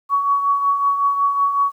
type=tone with tremolo; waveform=sine; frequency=1124 Hz; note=C#6; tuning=24 cents sharp; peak=-12 dBFS; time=0.09-1.72 s; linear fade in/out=50 ms; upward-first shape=triangle; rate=5.4 Hz; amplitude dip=60%; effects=9-bit